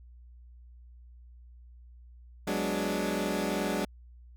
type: chord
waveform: 20% pulse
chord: G# half-diminished seventh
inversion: third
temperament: equal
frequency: 185 / 207.7 / 246.9 / 293.7 Hz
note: F#3 / G#3 / B3 / D4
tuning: 0 / 0 / 0 / 0 cents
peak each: -29 / -28 / -34 / -29 dBFS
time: 2.47-3.85 s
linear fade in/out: 5 ms
effects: added 60 Hz sine -49 dBFS peak until 4.36 s